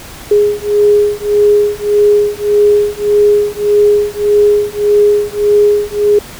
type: beating tone pair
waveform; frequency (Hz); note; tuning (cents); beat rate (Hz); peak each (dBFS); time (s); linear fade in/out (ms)
sine; 413.3 / 415; G#4 / G#4; -8 / -1; 1.7; -10; 0.31-6.19; 5
effects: pink hiss -31 dBFS RMS until 6.39 s